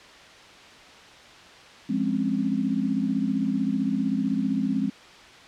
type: chord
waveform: sine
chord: Db major seventh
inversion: first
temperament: equal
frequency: 174.61 / 207.7 / 261.6 / 277.2 Hz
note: F3 / Ab3 / C4 / Db4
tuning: 0 / 0 / 0 / 0 cents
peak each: -31 / -26 / -26 / -32 dBFS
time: 1.89-4.9 s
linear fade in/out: 10 ms
effects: white hiss -47 dBFS RMS until 5.47 s + low-pass 4000 Hz 12 dB/octave